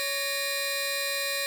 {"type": "tone cluster", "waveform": "sawtooth", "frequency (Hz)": [560, 1852, 2422, 4070], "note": ["C#5", "A#6", "D#7", "C8"], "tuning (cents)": [18, -12, -47, -49], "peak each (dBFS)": -30, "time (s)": [0, 1.46], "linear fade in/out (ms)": 0, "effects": ["8-bit"]}